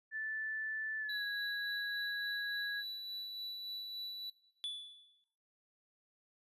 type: tone with pitch glide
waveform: sine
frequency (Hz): 1755 to 1656.5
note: A6 to G#6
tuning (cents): -5 to -5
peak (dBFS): -37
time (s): 0.11-2.84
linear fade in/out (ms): 50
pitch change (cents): -100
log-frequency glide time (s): 0.99-1.23
type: tone with tremolo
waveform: triangle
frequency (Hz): 3951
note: B7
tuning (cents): 0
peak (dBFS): -38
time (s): 1.09-4.3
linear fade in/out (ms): 5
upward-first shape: sine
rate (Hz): 3.5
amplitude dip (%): 30
type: tone with exponential decay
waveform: triangle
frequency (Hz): 3454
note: A7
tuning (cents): -33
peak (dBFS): -34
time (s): 4.64-5.24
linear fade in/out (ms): 0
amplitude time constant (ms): 130
effects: noise-tail reverb RT60 1.0 s tail -19 dB re dry + resampled to 32000 Hz